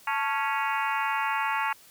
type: harmonic tone with a mistuned harmonic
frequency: 277.2 Hz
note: C#4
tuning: in tune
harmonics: 3 / 4 / 5 / 6 / 7 / 8 / 9 / 10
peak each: -29 / -31 / -33 / -35 / -36 / -37 / -38 / -39 dBFS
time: 0.07-1.73 s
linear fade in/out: 5 ms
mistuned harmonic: 3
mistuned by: +95 cents
effects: white hiss -54 dBFS RMS until 1.9 s